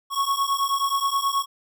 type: beating tone pair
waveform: square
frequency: 1100 / 1109.4 Hz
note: C#6 / C#6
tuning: -14 / +1 cents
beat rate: 9.4 Hz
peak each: -25 dBFS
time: 0.1-1.46 s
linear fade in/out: 50 ms
effects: none